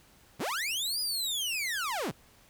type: linear two-way sweep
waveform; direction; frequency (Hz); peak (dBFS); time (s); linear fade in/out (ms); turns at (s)
sawtooth; up then down; 61.4 to 5000 to 78.2; -27; 0.39-2.12; 20; 1
effects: pink hiss -60 dBFS RMS until 2.49 s